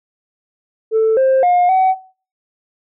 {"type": "tone with pitch steps", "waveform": "sine", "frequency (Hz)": [442.4, 528, 713, 754], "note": ["A4", "C5", "F5", "F#5"], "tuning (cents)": [9, 16, 36, 32], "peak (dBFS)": -8, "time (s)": [0.91, 1.95], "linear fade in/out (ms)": 50, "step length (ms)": 260, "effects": ["noise-tail reverb RT60 0.4 s tail -19 dB re dry", "tanh soft clip ceiling -8 dBFS"]}